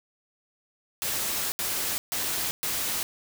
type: noise bursts at uneven times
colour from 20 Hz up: white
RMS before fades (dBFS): -29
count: 4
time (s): 1.02-1.52 / 1.59-1.98 / 2.12-2.51 / 2.63-3.03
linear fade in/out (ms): 0
effects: none

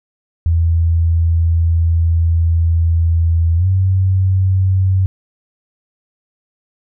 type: tone with pitch glide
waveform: sine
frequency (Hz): 83.1 to 94.36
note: E2 to F#2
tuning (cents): +15 to +34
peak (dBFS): -10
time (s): 0.46-5.06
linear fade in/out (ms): 0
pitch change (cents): +219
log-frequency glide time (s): 3.56-3.67
effects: none

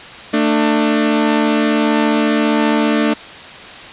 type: tone pair together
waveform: sawtooth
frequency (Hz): 223.2 / 298.1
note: A3 / D4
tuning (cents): +25 / +26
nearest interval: perfect fourth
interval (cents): 501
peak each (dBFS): -11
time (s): 0.33-3.14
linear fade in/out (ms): 10
effects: white hiss -33 dBFS RMS until 3.92 s + resampled to 8000 Hz

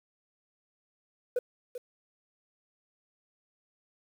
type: tone with echo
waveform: sine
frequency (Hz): 493.9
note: B4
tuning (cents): 0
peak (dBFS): -22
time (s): 1.36-1.39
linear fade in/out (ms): 5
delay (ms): 390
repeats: 1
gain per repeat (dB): -13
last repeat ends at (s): 1.78
effects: tanh soft clip ceiling -24 dBFS + 9-bit

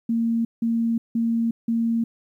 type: tone bursts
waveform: sine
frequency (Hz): 230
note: A#3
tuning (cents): -23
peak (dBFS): -19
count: 4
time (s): 0.09-2.04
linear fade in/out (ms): 5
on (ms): 360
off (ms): 170
effects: 10-bit

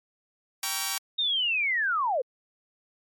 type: chord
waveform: 5% pulse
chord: G diminished seventh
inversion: none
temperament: just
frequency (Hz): 784 / 940.8 / 1128.9 / 1354.7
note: G5 / Bb5 / Db6 / Fb6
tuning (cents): 0 / +16 / +31 / +47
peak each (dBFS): -21 / -23 / -21 / -27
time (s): 0.63-0.98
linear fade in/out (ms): 2
type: linear sweep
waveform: sine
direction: down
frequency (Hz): 3738 to 466.2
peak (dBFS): -23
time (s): 1.18-2.22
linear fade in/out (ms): 10
effects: MP3 96 kbps

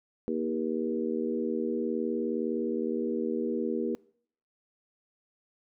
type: harmonic tone with a mistuned harmonic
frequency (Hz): 79.5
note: D#2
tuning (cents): +38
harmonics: 3 / 4 / 5 / 6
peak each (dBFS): -32 / -34 / -33 / -35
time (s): 0.28-3.95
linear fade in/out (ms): 0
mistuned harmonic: 3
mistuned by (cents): -17
effects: noise-tail reverb RT60 0.6 s tail -24 dB re dry

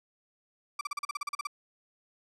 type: tone bursts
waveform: 35% pulse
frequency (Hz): 1168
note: D6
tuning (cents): -10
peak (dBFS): -29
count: 12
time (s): 0.79-1.471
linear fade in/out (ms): 5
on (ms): 21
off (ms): 39
effects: low-pass 9000 Hz 12 dB/octave

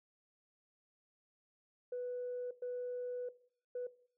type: tone bursts at uneven times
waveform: sine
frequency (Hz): 493.9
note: B4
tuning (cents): 0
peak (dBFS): -36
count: 3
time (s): 1.92-2.51 / 2.62-3.29 / 3.75-3.87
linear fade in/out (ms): 5
effects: noise-tail reverb RT60 0.5 s tail -17 dB re dry + tanh soft clip ceiling -34 dBFS

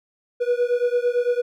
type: beating tone pair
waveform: triangle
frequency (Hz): 482.5 / 491.4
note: B4 / B4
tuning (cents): -40 / -9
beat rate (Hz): 8.9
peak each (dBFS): -19 / -20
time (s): 0.4-1.42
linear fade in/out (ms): 20
effects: none

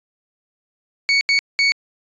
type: tone bursts at uneven times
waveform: 30% pulse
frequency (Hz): 2231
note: C#7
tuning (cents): +11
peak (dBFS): -11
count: 3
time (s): 1.09-1.21 / 1.29-1.39 / 1.59-1.72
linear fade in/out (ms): 0
effects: resampled to 16000 Hz

